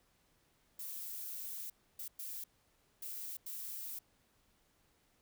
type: noise bursts at uneven times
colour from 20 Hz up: violet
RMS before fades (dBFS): -44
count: 5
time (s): 0.79-1.7 / 1.99-2.08 / 2.19-2.44 / 3.02-3.37 / 3.46-3.99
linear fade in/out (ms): 5
effects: pink hiss -73 dBFS RMS until 5.21 s